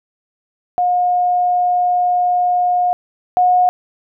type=tone pair in turn; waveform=sine; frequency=717 / 724.1 Hz; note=F5 / F#5; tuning=+45 / -38 cents; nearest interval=unison; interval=17 cents; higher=second; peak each=-12 / -9 dBFS; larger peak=second; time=0.78-2.93 / 3.37-3.69 s; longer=first; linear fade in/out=0 ms; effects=none